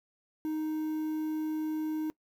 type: tone with quantisation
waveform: triangle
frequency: 311.1 Hz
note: D#4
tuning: in tune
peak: -28 dBFS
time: 0.45-2.1 s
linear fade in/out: 0 ms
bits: 9
effects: noise-tail reverb RT60 0.1 s tail -22 dB re dry